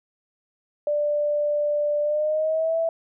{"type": "tone with pitch glide", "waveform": "sine", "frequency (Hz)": [590, 658.4], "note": ["D5", "E5"], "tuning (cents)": [8, -2], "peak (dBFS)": -20, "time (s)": [0.87, 2.89], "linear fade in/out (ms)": 2, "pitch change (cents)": 190, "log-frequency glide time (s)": [2.02, 2.78], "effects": []}